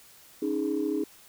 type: chord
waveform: sine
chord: C# suspended second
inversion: none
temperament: equal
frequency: 277.2 / 311.1 / 415.3 Hz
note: C#4 / D#4 / G#4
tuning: 0 / 0 / 0 cents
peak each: -31 / -28 / -30 dBFS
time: 0.42-1.04 s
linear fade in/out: 5 ms
effects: tanh soft clip ceiling -18 dBFS + white hiss -54 dBFS RMS until 1.28 s